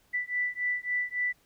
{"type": "beating tone pair", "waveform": "sine", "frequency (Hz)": [1975.5, 1979.1], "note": ["B6", "B6"], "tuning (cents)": [0, 3], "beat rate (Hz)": 3.6, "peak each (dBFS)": -31, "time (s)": [0.13, 1.33], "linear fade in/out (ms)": 20, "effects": ["pink hiss -66 dBFS RMS until 1.45 s"]}